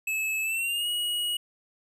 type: tone with pitch glide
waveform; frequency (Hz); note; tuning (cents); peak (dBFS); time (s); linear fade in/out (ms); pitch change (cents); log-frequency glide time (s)
square; 2600 to 2902; E7 to F#7; -24 to -34; -27; 0.07-1.37; 5; +190; 0.42-0.88
effects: none